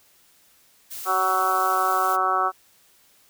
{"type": "noise", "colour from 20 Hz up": "blue", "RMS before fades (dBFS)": -35, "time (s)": [0.9, 2.17], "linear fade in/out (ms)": 20}
{"type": "harmonic tone", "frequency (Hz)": 187.3, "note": "F#3", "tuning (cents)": 21, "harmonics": [2, 3, 4, 5, 6, 7, 8], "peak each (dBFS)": [-32, -34, -25, -33, -24, -23, -34], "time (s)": [1.05, 2.52], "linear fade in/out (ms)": 50}
{"effects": ["white hiss -58 dBFS RMS until 3.29 s"]}